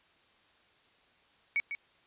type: tone with echo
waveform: sine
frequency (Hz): 2240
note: C#7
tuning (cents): +18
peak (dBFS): -26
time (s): 1.56-1.6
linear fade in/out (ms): 0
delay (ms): 150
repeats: 1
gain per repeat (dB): -8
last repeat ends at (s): 1.75
effects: white hiss -65 dBFS RMS until 2.06 s + resampled to 8000 Hz